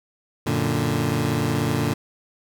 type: chord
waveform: 20% pulse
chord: Gb augmented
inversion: none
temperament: equal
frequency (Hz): 92.5 / 116.54 / 146.83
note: Gb2 / Bb2 / D3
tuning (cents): 0 / 0 / 0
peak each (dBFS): -24 / -19 / -19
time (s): 0.46-1.94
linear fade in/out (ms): 10
effects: none